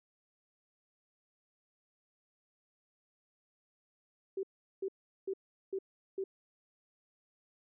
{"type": "tone bursts", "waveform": "sine", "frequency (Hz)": 385.6, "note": "G4", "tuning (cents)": -28, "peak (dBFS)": -33, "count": 5, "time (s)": [4.37, 6.24], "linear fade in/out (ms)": 5, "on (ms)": 62, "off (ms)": 390, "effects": []}